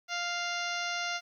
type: harmonic tone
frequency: 698.5 Hz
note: F5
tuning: in tune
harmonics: 1 / 2 / 3 / 4 / 5 / 6 / 7 / 8 / 9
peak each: -38 / -36 / -38 / -40 / -43 / -43 / -45 / -43 / -46 dBFS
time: 0.08-1.21 s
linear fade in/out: 50 ms
effects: 11-bit